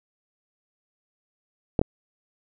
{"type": "clicks", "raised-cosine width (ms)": 2, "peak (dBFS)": -7, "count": 2, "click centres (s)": [1.792, 1.815], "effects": []}